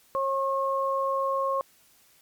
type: tone pair together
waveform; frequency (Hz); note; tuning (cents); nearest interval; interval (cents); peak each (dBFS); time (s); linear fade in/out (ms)
sine; 542 / 1082; C#5 / C#6; -39 / -42; octave; 1197; -27 / -26; 0.15-1.61; 0
effects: white hiss -60 dBFS RMS until 2.21 s + MP3 96 kbps